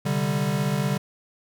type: chord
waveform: square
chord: C suspended second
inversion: none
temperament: equal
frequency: 130.81 / 146.83 / 196 Hz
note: C3 / D3 / G3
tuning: 0 / 0 / 0 cents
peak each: -30 / -26 / -27 dBFS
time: 0.05-0.98 s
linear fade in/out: 10 ms
effects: none